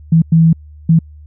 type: tone bursts at uneven times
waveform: sine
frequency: 163.4 Hz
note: E3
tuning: 15 cents flat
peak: -5 dBFS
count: 3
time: 0.12-0.22 / 0.32-0.53 / 0.89-0.99 s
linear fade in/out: 5 ms
effects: added 75 Hz sine -34 dBFS peak until 1.26 s